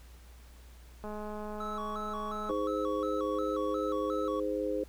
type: click train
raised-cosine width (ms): 1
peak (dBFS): -28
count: 311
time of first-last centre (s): 1.04-2.509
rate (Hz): 211
type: tone with vibrato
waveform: triangle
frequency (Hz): 1206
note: D6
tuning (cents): +46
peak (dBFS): -35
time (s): 1.6-4.4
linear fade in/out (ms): 5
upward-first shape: square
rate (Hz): 2.8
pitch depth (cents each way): 130
type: harmonic tone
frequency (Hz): 103.8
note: G#2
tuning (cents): 0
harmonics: 3 / 4 / 5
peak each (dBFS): -35 / -35 / -33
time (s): 2.49-4.84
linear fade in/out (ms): 5
effects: added 60 Hz sine -50 dBFS peak until 4.88 s + pink hiss -60 dBFS RMS until 4.88 s